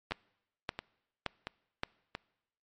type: two click trains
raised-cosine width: 0.3 ms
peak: -16 / -21 dBFS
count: 4 / 4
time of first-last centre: 0.12-1.834 / 0.11-2.151 s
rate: 1.75 / 1.47 Hz
effects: noise-tail reverb RT60 0.9 s tail -24 dB re dry + MP3 48 kbps